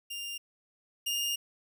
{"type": "tone pair in turn", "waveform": "sawtooth", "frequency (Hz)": [2799, 2827], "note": ["F7", "F7"], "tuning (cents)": [3, 20], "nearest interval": "unison", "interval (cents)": 17, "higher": "second", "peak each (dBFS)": [-33, -26], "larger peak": "second", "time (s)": [[0.1, 0.38], [1.06, 1.36]], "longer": "second", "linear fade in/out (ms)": 10, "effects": []}